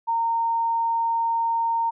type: tone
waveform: sine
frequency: 920 Hz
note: A#5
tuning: 23 cents flat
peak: -20 dBFS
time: 0.07-1.91 s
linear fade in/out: 20 ms
effects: none